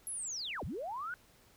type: linear two-way sweep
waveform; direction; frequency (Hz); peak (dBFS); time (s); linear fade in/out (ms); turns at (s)
sine; down then up; 11330 to 47.11 to 1521; -37; 0.07-1.14; 0; 0.64
effects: pink hiss -64 dBFS RMS until 1.56 s